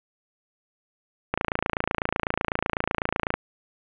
click train, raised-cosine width 0.5 ms, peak -8 dBFS, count 57, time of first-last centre 1.34-3.34 s, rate 28 Hz, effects resampled to 8000 Hz + 8-bit

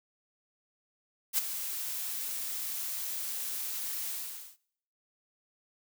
blue noise with ADSR envelope, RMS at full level -25 dBFS, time 1.33-4.57 s, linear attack 50 ms, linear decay 16 ms, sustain -11 dB, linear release 470 ms, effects noise-tail reverb RT60 0.7 s tail -23 dB re dry

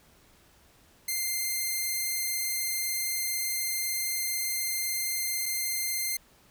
5% pulse tone pair in turn, 2097 / 2097 Hz, C7 / C7, +3 / +3 cents, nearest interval unison, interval 0 cents, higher neither, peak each -18 / -18 dBFS, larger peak neither, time 1.08-5.46 / 5.46-6.17 s, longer first, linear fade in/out 5 ms, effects pink hiss -60 dBFS RMS until 6.5 s

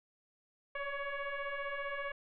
sine tone with frequency modulation, 554.4 Hz, C#5, in tune, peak -36 dBFS, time 0.75-2.12 s, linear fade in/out 5 ms, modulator 562 Hz, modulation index 3.1, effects none

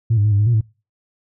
sine tone with pitch steps, 113.8 / 102.8 / 106.5 / 100.9 / 105 / 118.9 / 109 Hz, A#2 / G#2 / G#2 / G#2 / G#2 / A#2 / A2, -41 / -17 / +44 / -49 / +19 / +35 / -16 cents, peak -11 dBFS, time 0.1-0.611 s, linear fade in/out 10 ms, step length 73 ms, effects noise-tail reverb RT60 0.3 s tail -24 dB re dry + tanh soft clip ceiling -9 dBFS

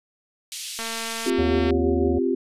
pink band-pass noise, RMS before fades -34 dBFS, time 0.52-1.3 s, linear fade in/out 0 ms, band 2900 to 11000 Hz, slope 24 dB/octave
click train, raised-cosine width 0.3 ms, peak -16 dBFS, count 209, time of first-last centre 0.79-1.706 s, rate 227 Hz
sine chord, C suspended fourth, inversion none, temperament equal, 261.6 / 349.2 / 392 Hz, C4 / F4 / G4, 0 / 0 / 0 cents, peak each -24 dBFS, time 1.26-2.35 s, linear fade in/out 5 ms
harmonic tone, 79.6 Hz, D#2, 40 cents sharp, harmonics 1 / 3 / 5 / 7 / 9, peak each -25 / -30 / -32 / -33 / -35 dBFS, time 1.38-2.19 s, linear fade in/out 10 ms
effects resampled to 32000 Hz

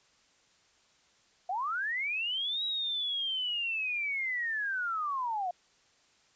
sine linear two-way sweep, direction up then down, 690 to 3875 to 690 Hz, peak -30 dBFS, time 1.49-5.51 s, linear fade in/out 5 ms, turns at 2.64 s, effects white hiss -66 dBFS RMS until 6.35 s + resampled to 16000 Hz

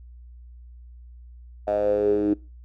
10% pulse tone with band-pass filter sweep, 103.7 Hz, G#2, 2 cents flat, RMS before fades -22 dBFS, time 1.67-2.34 s, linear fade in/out 10 ms, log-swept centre 670 to 310 Hz, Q 7.6, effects noise-tail reverb RT60 0.3 s tail -23 dB re dry + added 60 Hz sine -42 dBFS peak until 2.64 s

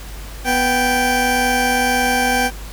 20% pulse tone pair together, 246.9 / 782.5 Hz, B3 / G5, 0 / -3 cents, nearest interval octave + minor sixth, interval 1997 cents, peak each -15 / -11 dBFS, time 0.44-2.51 s, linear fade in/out 50 ms, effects added 50 Hz sine -30 dBFS peak until 2.72 s + pink hiss -37 dBFS RMS until 2.72 s

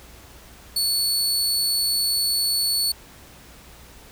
sawtooth tone, 4435 Hz, C#8, in tune, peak -17 dBFS, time 0.76-2.92 s, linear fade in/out 5 ms, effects added 60 Hz sine -51 dBFS peak until 4.11 s + pink hiss -47 dBFS RMS until 4.11 s

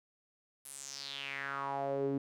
sawtooth tone with band-pass filter sweep, 138.59 Hz, C#3, in tune, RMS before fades -38 dBFS, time 0.65-2.18 s, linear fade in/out 5 ms, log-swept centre 11000 to 300 Hz, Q 4.7, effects none

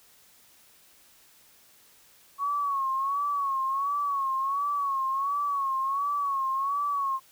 sine tone with vibrato, 1108.7 Hz, C#6, in tune, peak -25 dBFS, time 2.38-7.2 s, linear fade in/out 50 ms, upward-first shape sine, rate 1.4 Hz, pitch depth 75 cents each way, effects white hiss -58 dBFS RMS until 7.31 s

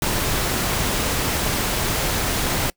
pink noise, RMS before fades -22 dBFS, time 0.02-2.7 s, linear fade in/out 2 ms, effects noise-tail reverb RT60 0.1 s tail -24 dB re dry

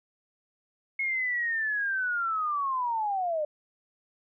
sine linear sweep, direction down, 2177 to 587 Hz, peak -26 dBFS, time 0.99-3.45 s, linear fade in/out 5 ms, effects none

